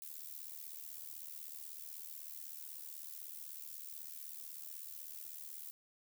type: noise with amplitude modulation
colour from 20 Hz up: violet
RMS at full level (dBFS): -45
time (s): 0.02-5.71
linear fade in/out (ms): 0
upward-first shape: sine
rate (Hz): 76.1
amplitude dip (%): 80
effects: none